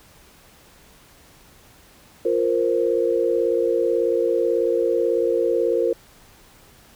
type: chord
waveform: sine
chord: F suspended fourth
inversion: none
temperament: just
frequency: 349.2 / 465.6 / 523.8 Hz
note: F4 / Bb4 / C5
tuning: 0 / -2 / +2 cents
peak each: -23 / -20 / -23 dBFS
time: 2.25-5.93 s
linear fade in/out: 5 ms
effects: pink hiss -51 dBFS RMS until 6.95 s